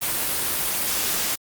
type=noise; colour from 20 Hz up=white; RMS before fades=-24 dBFS; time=0.01-1.36 s; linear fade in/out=20 ms; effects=Opus 32 kbps